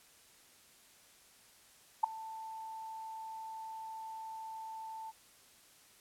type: tone with ADSR envelope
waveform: sine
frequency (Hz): 886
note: A5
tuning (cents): +12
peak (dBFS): -20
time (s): 2.03-5.12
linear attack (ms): 11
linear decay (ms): 4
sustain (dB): -22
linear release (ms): 28
effects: white hiss -62 dBFS RMS until 6 s + low-pass 12000 Hz 12 dB/octave